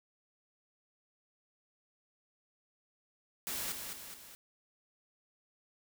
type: noise with echo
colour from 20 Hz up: white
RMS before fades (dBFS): -38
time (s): 3.47-3.72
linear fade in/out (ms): 0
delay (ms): 210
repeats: 3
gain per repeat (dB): -5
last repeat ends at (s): 4.35
effects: none